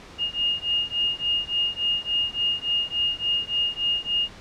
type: beating tone pair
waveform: sine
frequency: 2842 / 2845.5 Hz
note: F7 / F7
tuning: +30 / +32 cents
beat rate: 3.5 Hz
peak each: -25 dBFS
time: 0.18-4.29 s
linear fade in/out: 50 ms
effects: pink hiss -44 dBFS RMS until 4.4 s + low-pass 5000 Hz 12 dB/octave